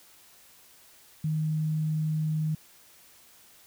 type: tone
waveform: sine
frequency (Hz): 155.56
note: D#3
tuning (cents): 0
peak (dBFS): -25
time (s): 1.24-2.55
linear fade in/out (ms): 5
effects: white hiss -56 dBFS RMS until 3.66 s